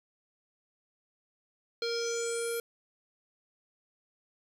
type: tone with low-pass filter sweep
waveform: square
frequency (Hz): 466.2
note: A#4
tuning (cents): 0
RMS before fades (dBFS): -33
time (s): 1.82-2.6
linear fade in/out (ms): 2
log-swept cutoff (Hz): 4300 to 12000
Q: 6.8
effects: 10-bit